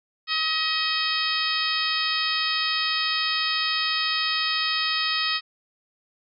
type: harmonic tone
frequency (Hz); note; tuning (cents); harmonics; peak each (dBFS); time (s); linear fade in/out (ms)
634; D#5; +32; 2 / 3 / 4 / 5 / 6 / 7 / 8; -30 / -30 / -30 / -30 / -30 / -30 / -30; 0.27-5.41; 50
effects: none